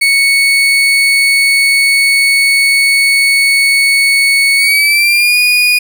35% pulse tone with pitch glide, 2217 to 2460 Hz, C#7 to D#7, 0 to -20 cents, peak -5 dBFS, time 0.01-5.79 s, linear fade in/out 10 ms, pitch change +180 cents, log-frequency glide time 4.57-5.38 s, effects none

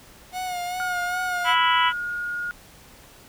45% pulse tone with vibrato, 723 Hz, F#5, 40 cents flat, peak -27 dBFS, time 0.32-1.56 s, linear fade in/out 50 ms, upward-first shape sine, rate 2.5 Hz, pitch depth 42 cents each way
sine tone, 1432 Hz, F6, 43 cents sharp, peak -26 dBFS, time 0.8-2.51 s, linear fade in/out 0 ms
harmonic tone, 329.6 Hz, E4, in tune, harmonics 3 / 4 / 5 / 6 / 7 / 8 / 9 / 10, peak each -20 / -26 / -32 / -26 / -31 / -34 / -25 / -34 dBFS, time 1.44-1.93 s, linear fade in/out 50 ms
effects pink hiss -49 dBFS RMS until 3.28 s

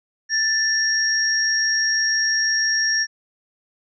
sine tone pair together, 1764 / 5594 Hz, A6 / F8, +4 / +2 cents, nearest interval octave + minor sixth, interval 1998 cents, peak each -20 dBFS, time 0.29-3.07 s, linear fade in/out 50 ms, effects none

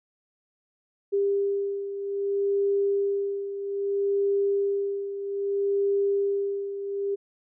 sine beating tone pair, 399 / 399.62 Hz, G4 / G4, +31 / +33 cents, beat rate 0.62 Hz, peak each -24 / -30 dBFS, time 1.12-7.16 s, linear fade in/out 20 ms, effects none

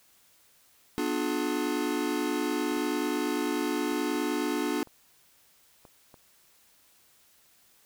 square chord, B diminished seventh, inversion none, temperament just, 246.9 / 296.3 / 355.6 / 426.7 Hz, B3 / D4 / F4 / Ab4, 0 / +15 / +31 / +47 cents, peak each -35 / -31 / -34 / -36 dBFS, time 0.98-4.83 s, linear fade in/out 0 ms
clicks, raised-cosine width 1 ms, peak -36 dBFS, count 7, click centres 2.718 / 2.771 / 3.923 / 4.153 / 4.873 / 5.852 / 6.142 s
effects white hiss -62 dBFS RMS until 7.85 s

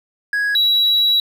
triangle tone pair in turn, 1661.2 / 3897 Hz, G#6 / B7, 0 / -24 cents, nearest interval octave + minor third, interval 1476 cents, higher second, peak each -14 / -10 dBFS, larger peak second, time 0.33-0.55 / 0.55-1.2 s, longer second, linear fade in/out 2 ms, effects tanh soft clip ceiling -6 dBFS

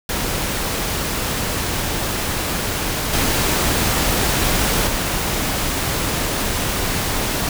pink noise with level steps, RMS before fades -22 / -18 / -21 dBFS, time 0.09-7.49 s, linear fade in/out 2 ms, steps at 3.13 / 4.87 s, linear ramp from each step 2 ms, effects none

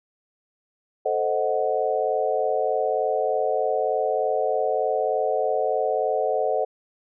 sine chord, A diminished seventh, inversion none, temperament equal, 440 / 523.3 / 622.3 / 740 Hz, A4 / C5 / Eb5 / Gb5, 0 / 0 / 0 / 0 cents, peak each -26 dBFS, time 1.05-6.65 s, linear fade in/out 10 ms, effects none

